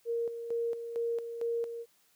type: tone with tremolo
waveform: sine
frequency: 466.2 Hz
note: A#4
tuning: in tune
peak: -29 dBFS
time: 0.05-1.86 s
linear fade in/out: 50 ms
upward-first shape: square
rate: 2.2 Hz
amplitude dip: 60%
effects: white hiss -68 dBFS RMS until 2.15 s + high-pass 100 Hz 12 dB/octave